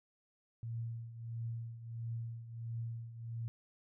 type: tone with tremolo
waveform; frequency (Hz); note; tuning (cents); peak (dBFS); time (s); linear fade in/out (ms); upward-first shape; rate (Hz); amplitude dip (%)
sine; 115.5; A#2; -16; -36; 0.63-3.48; 0; triangle; 1.5; 75
effects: none